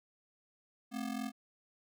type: ring-modulated tone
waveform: square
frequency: 240 Hz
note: B3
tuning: 49 cents flat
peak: -34 dBFS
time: 0.91-1.32 s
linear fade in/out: 50 ms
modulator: 21.9 Hz
effects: none